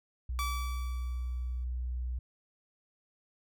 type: tone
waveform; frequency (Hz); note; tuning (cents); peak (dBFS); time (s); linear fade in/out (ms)
sine; 61.74; B1; 0; -32; 0.29-2.19; 5
type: tone with exponential decay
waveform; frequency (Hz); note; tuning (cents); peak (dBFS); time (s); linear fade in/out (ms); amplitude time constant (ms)
sawtooth; 1153; D6; -32; -28; 0.39-1.64; 0; 270
effects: none